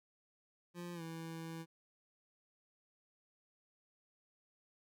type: tone with pitch glide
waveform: 25% pulse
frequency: 174.61 to 163.86 Hz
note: F3 to E3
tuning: 0 to -10 cents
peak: -40 dBFS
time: 0.74-1.66 s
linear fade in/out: 50 ms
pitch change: -110 cents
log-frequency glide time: 0.94-1.02 s
effects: none